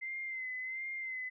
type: tone with vibrato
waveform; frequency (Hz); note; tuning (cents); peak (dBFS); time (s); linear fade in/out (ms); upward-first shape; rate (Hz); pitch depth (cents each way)
sine; 2066; C7; -22; -37; 0.01-1.3; 20; sine; 1.4; 42
effects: none